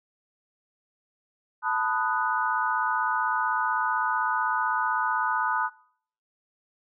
sine chord, B dominant seventh, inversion third, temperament equal with one note detuned, 880 / 995.8 / 1244.5 / 1480 Hz, A5 / B5 / D#6 / F#6, 0 / +14 / 0 / 0 cents, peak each -29 dBFS, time 1.62-5.7 s, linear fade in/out 50 ms, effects noise-tail reverb RT60 0.6 s tail -23 dB re dry

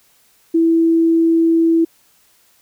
sine tone, 329.6 Hz, E4, in tune, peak -10 dBFS, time 0.54-1.85 s, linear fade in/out 10 ms, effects white hiss -55 dBFS RMS until 2.61 s

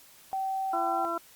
sine tone, 770 Hz, G5, 31 cents flat, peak -28 dBFS, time 0.33-1.05 s, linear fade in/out 0 ms
harmonic tone, 337.4 Hz, E4, 40 cents sharp, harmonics 1 / 2 / 3 / 4, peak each -36 / -34 / -36 / -32 dBFS, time 0.73-1.18 s, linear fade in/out 5 ms
effects white hiss -55 dBFS RMS until 1.35 s + Opus 48 kbps

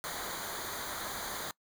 pink noise with comb filter, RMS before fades -39 dBFS, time 0.04-1.51 s, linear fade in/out 0 ms, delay 0.37 ms, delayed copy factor -0.8, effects noise-tail reverb RT60 0.1 s tail -23 dB re dry

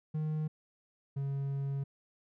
triangle tone pair in turn, 154.6 / 138.43 Hz, D#3 / C#3, -11 / -2 cents, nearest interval major second, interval 191 cents, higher first, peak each -29 / -30 dBFS, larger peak first, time 0.14-0.48 / 1.16-1.84 s, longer second, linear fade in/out 10 ms, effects none

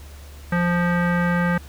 square tone with low-pass filter, 174.61 Hz, F3, in tune, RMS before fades -20 dBFS, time 0.52-1.58 s, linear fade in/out 5 ms, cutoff 1700 Hz, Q 4, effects added 72 Hz sine -38 dBFS peak until 1.68 s + pink hiss -47 dBFS RMS until 1.68 s

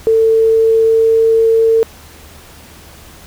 sine tone with pitch glide, 447.3 to 450.9 Hz, A4 to A4, +28 to +42 cents, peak -7 dBFS, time 0.07-1.83 s, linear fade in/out 0 ms, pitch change +14 cents, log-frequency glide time 0.35-1.33 s, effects added 76 Hz sine -42 dBFS peak until 3.26 s + pink hiss -39 dBFS RMS until 3.26 s

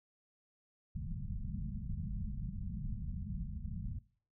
pink low-pass noise, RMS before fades -40 dBFS, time 0.95-3.99 s, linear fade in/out 10 ms, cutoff 220 Hz, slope 96 dB/octave, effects noise-tail reverb RT60 0.5 s tail -21 dB re dry

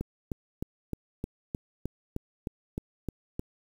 click train, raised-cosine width 3 ms, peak -19 dBFS, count 12, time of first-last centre 0.01-3.395 s, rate 3.25 Hz, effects 8-bit

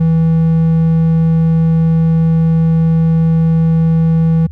triangle tone, 163 Hz, E3, 19 cents flat, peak -6 dBFS, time 0-4.47 s, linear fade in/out 10 ms, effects added 80 Hz sine -26 dBFS peak until 4.51 s

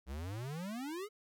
square exponential sweep, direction up, 61.74 to 440.1 Hz, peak -40 dBFS, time 0.06-1.09 s, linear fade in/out 50 ms, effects none

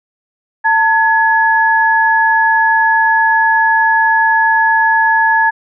sine tone pair together, 896 / 1691.4 Hz, A5 / G#6, +31 / +31 cents, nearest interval major seventh, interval 1100 cents, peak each -11 dBFS, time 0.64-5.51 s, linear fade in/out 20 ms, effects none

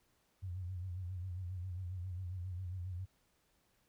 sine tone with vibrato, 90.9 Hz, F#2, 30 cents flat, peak -39 dBFS, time 0.42-3.06 s, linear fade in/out 20 ms, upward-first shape sine, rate 7.4 Hz, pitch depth 79 cents each way, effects pink hiss -75 dBFS RMS until 3.88 s

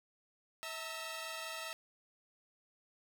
10% pulse tone cluster, 647 / 910 / 1319 Hz, E5 / A#5 / E6, -32 / -42 / +1 cents, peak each -35 / -39 / -40 dBFS, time 0.63-1.73 s, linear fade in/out 0 ms, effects none

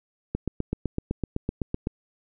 click train, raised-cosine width 3 ms, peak -13 dBFS, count 13, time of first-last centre 0.35-1.871 s, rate 7.89 Hz, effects none

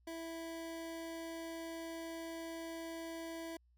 25% pulse tone, 329.6 Hz, E4, in tune, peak -39 dBFS, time 0.07-3.57 s, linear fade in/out 5 ms, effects added 60 Hz sine -67 dBFS peak until 3.77 s

